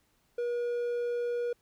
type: tone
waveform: triangle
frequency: 480 Hz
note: B4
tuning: 49 cents flat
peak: -27 dBFS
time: 0.38-1.53 s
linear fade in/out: 5 ms
effects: pink hiss -71 dBFS RMS until 1.61 s